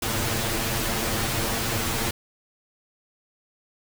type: noise with comb filter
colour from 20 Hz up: pink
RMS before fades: -26 dBFS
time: 0.02-2.11 s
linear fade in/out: 5 ms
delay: 8.8 ms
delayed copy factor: +0.85
effects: none